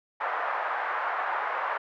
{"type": "band-pass noise", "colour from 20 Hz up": "white", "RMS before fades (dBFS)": -30, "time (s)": [0.2, 1.78], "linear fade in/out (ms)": 10, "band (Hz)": [640, 1500], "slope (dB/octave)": 24, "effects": []}